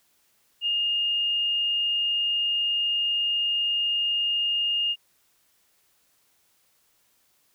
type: tone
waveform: sine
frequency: 2834 Hz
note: F7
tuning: 25 cents sharp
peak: -22 dBFS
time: 0.61-4.96 s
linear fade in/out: 50 ms
effects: white hiss -66 dBFS RMS until 7.54 s